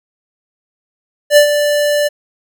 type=tone with ADSR envelope; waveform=square; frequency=587.3 Hz; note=D5; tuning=in tune; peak=-3 dBFS; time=1.3-2.09 s; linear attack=68 ms; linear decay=95 ms; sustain=-9 dB; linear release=20 ms; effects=none